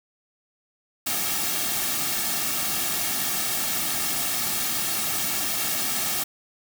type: noise with comb filter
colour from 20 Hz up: white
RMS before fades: -26 dBFS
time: 1.06-6.24 s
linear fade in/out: 10 ms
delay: 2 ms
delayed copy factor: -0.65
effects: none